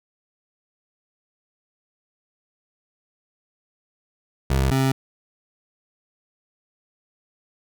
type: tone pair in turn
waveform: 25% pulse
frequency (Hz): 66.7 / 133.4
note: C2 / C3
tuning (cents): +34 / +34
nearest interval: octave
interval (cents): 1200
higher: second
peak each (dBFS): -14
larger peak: neither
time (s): 4.5-4.71 / 4.71-4.92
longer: neither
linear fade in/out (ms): 5
effects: none